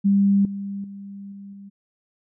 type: tone with level steps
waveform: sine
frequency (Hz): 198.8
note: G3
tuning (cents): +25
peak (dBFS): -14 / -27 / -34 / -36 / -38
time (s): 0.04-1.7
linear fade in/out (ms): 20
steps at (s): 0.45 / 0.84 / 1.32 / 1.53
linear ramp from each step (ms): 2
effects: none